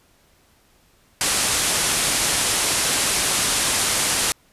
white low-pass noise, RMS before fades -21 dBFS, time 1.21-4.32 s, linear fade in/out 0 ms, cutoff 11000 Hz, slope 48 dB/octave, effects pink hiss -58 dBFS RMS until 4.52 s + resampled to 32000 Hz

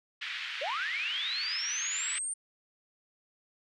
white band-pass noise, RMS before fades -38 dBFS, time 0.21-2.19 s, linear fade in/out 10 ms, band 1600 to 3200 Hz, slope 24 dB/octave
sine linear sweep, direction up, 492.4 to 8970 Hz, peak -32 dBFS, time 0.61-2.34 s, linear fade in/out 10 ms
effects none

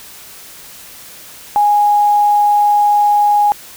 sine tone, 827 Hz, G#5, 8 cents flat, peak -8 dBFS, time 1.56-3.52 s, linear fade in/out 0 ms, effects white hiss -36 dBFS RMS until 3.76 s

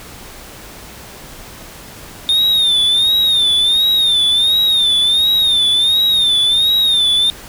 triangle tone with vibrato, 3641 Hz, A#7, 41 cents flat, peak -9 dBFS, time 2.29-7.3 s, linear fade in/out 0 ms, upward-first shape sine, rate 1.4 Hz, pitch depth 91 cents each way, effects pink hiss -35 dBFS RMS until 7.48 s

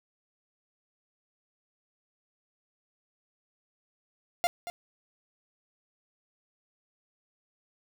45% pulse tone with echo, 698.5 Hz, F5, in tune, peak -23 dBFS, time 4.44-4.47 s, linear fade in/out 0 ms, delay 230 ms, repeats 1, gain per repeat -12 dB, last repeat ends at 4.7 s, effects none

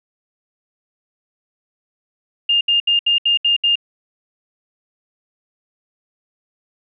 sine tone bursts, 2816 Hz, F7, 14 cents sharp, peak -12 dBFS, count 7, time 2.49-3.756 s, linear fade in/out 5 ms, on 120 ms, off 71 ms, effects none

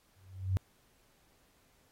sine tone with exponential growth, 94.4 Hz, F#2, 35 cents sharp, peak -24 dBFS, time 0.16-0.57 s, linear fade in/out 0 ms, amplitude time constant 88 ms, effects pink hiss -69 dBFS RMS until 1.91 s + AAC 48 kbps

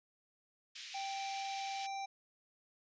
pink band-pass noise, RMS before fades -49 dBFS, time 0.75-1.87 s, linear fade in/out 10 ms, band 2300 to 6100 Hz, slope 24 dB/octave
harmonic tone, 784 Hz, G5, in tune, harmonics 1 / 3 / 5 / 7 / 8, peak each -39 / -49 / -53 / -56 / -57 dBFS, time 0.94-2.06 s, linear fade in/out 10 ms
effects resampled to 16000 Hz

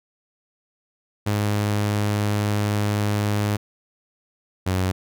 sawtooth tone pair in turn, 103.83 / 93.27 Hz, G#2 / F#2, 0 / +14 cents, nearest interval major second, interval 186 cents, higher first, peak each -16 dBFS, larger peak neither, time 1.26-3.57 / 4.66-4.92 s, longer first, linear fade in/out 10 ms, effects none

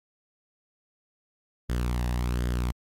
sawtooth tone with flanger, 60.7 Hz, B1, 29 cents flat, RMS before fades -27 dBFS, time 1.69-2.72 s, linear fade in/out 10 ms, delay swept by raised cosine 0.6 to 1.11 ms, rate 1.3 Hz, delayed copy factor +0.5, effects MP3 64 kbps

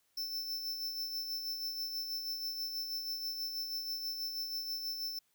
square tone with tremolo, 5320 Hz, E8, 15 cents sharp, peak -35 dBFS, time 0.17-5.19 s, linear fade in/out 5 ms, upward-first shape sine, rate 6.2 Hz, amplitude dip 45%, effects white hiss -75 dBFS RMS until 5.34 s

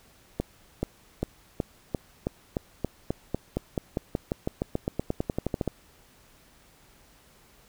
accelerating click train, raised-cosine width 2 ms, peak -13 dBFS, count 28, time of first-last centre 0.4-5.677 s, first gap 430 ms, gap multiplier 0.93, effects pink hiss -58 dBFS RMS until 7.68 s

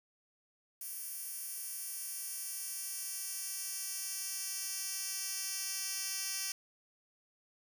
10% pulse tone with high-pass filter sweep, 386.6 Hz, G4, 24 cents flat, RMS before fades -40 dBFS, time 0.81-6.52 s, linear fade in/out 2 ms, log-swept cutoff 11000 to 4900 Hz, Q 0.97, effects none

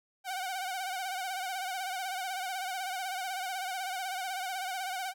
sawtooth tone with vibrato, 750 Hz, F#5, 23 cents sharp, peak -30 dBFS, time 0.24-5.14 s, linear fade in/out 50 ms, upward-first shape sine, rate 16 Hz, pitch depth 75 cents each way, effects none

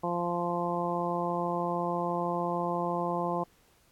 harmonic tone, 173.8 Hz, F3, 8 cents flat, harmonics 1 / 2 / 3 / 4 / 5 / 6, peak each -35 / -35 / -35 / -35 / -35 / -35 dBFS, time 0.03-3.44 s, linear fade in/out 10 ms, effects pink hiss -65 dBFS RMS until 3.91 s + AAC 64 kbps

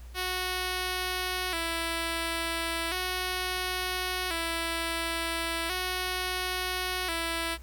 5% pulse tone with vibrato, 349.2 Hz, F4, in tune, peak -18 dBFS, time 0.14-7.58 s, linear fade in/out 50 ms, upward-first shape square, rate 0.36 Hz, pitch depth 89 cents each way, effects added 60 Hz sine -42 dBFS peak until 7.62 s + pink hiss -57 dBFS RMS until 7.62 s

